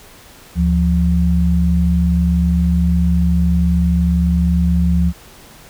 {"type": "tone pair together", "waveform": "sine", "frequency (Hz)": [73.9, 174.45], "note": ["D2", "F3"], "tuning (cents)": [11, -2], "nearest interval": "octave + minor third", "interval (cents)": 1487, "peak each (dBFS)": -14, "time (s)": [0.55, 5.13], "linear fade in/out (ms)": 50, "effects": ["pink hiss -42 dBFS RMS until 5.69 s"]}